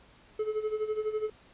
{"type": "tone with tremolo", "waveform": "triangle", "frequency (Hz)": 430, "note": "A4", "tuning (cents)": -40, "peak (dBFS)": -24, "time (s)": [0.39, 1.3], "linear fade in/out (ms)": 5, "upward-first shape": "sine", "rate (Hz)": 12, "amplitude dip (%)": 75, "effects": ["pink hiss -58 dBFS RMS until 1.53 s", "resampled to 8000 Hz"]}